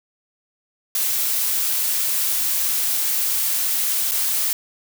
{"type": "noise with dropouts", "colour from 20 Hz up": "blue", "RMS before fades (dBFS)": -21, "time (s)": [0.95, 4.53], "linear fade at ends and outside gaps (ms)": 1, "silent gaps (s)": [4.112, 4.118], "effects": []}